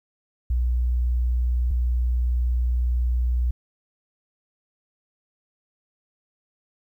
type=tone pair in turn; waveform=sine; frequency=60.9 / 60.9 Hz; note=B1 / B1; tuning=-24 / -24 cents; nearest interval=unison; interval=0 cents; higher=neither; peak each=-19 dBFS; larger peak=neither; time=0.5-1.71 / 1.71-3.51 s; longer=second; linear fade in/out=5 ms; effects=10-bit